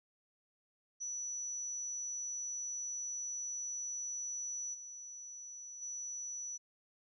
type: tone with level steps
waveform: sine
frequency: 5920 Hz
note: F#8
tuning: in tune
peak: -38 / -46 / -40 dBFS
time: 1-6.58 s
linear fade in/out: 20 ms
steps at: 4.73 / 5.81 s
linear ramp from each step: 20 ms
effects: none